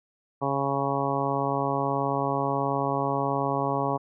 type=harmonic tone; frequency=138.59 Hz; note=C#3; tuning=in tune; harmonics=1 / 2 / 3 / 4 / 5 / 6 / 7 / 8; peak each=-32 / -32 / -32 / -32 / -32 / -32 / -32 / -32 dBFS; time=0.41-3.98 s; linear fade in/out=20 ms; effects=none